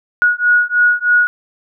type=beating tone pair; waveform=sine; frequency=1452 / 1455.2 Hz; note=F#6 / F#6; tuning=-33 / -29 cents; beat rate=3.2 Hz; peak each=-13 dBFS; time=0.22-1.27 s; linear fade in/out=0 ms; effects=none